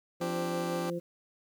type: harmonic tone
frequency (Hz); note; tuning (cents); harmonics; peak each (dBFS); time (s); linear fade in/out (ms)
172.5; F3; -21; 1 / 2 / 3; -36 / -36 / -36; 0.2-1; 20
type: chord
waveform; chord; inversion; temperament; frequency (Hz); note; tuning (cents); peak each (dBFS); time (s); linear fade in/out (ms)
15% pulse; C suspended second; none; just; 261.6 / 294.3 / 392.4; C4 / D4 / G4; 0 / +4 / +2; -34; 0.21-0.9; 2
effects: 10-bit